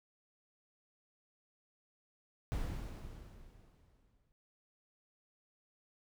brown noise with exponential decay, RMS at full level -36 dBFS, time 2.52-4.32 s, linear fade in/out 0 ms, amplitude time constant 390 ms, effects none

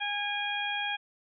harmonic tone with a mistuned harmonic, 820 Hz, G#5, 22 cents flat, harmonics 1 / 2 / 3 / 4, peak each -35 / -35 / -35 / -35 dBFS, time 0-0.97 s, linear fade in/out 20 ms, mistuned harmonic 3, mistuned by -16 cents, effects none

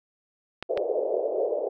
clicks, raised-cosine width 0.3 ms, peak -16 dBFS, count 2, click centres 0.626 / 0.775 s
white band-pass noise, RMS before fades -27 dBFS, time 0.69-1.69 s, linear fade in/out 10 ms, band 400 to 610 Hz, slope 48 dB/octave
effects none

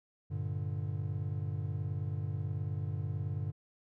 triangle chord, G minor, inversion none, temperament equal, 98 / 116.54 / 146.83 Hz, G2 / Bb2 / D3, 0 / 0 / 0 cents, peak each -34 / -38 / -36 dBFS, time 0.3-3.52 s, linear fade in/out 20 ms, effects none

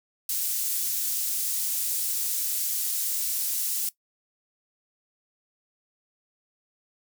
pink high-pass noise, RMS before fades -28 dBFS, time 0.29-3.89 s, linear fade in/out 2 ms, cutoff 8700 Hz, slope 12 dB/octave, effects noise-tail reverb RT60 0.1 s tail -18 dB re dry

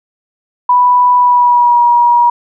sine tone with pitch glide, 987 to 957.2 Hz, B5 to A#5, -1 to +46 cents, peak -5 dBFS, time 0.69-2.3 s, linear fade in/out 5 ms, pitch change -53 cents, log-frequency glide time 1.16-1.8 s, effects none

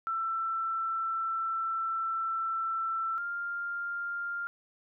sine tone pair in turn, 1336 / 1398 Hz, E6 / F6, +23 / +1 cents, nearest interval minor second, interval 78 cents, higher second, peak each -29 / -32 dBFS, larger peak first, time 0.07-3.18 / 3.18-4.47 s, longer first, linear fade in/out 0 ms, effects none

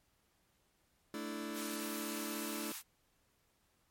sawtooth chord, A suspended fourth, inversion none, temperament just, 220 / 293.3 / 330 Hz, A3 / D4 / E4, 0 / -2 / +2 cents, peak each -40 dBFS, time 1.14-2.72 s, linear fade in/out 2 ms
white high-pass noise, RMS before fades -45 dBFS, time 1.53-2.83 s, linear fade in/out 50 ms, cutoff 800 Hz, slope 48 dB/octave
effects pink hiss -75 dBFS RMS until 3.9 s + MP3 64 kbps

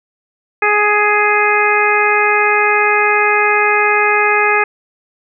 harmonic tone, 417.3 Hz, G#4, 8 cents sharp, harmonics 1 / 2 / 3 / 4 / 5 / 6, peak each -17 / -17 / -17 / -17 / -17 / -17 dBFS, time 0.62-4.64 s, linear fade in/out 5 ms, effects none

